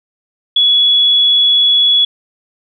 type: tone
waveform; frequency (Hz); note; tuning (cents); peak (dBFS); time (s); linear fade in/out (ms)
sine; 3384; G#7; +32; -7; 0.56-2.05; 5
effects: none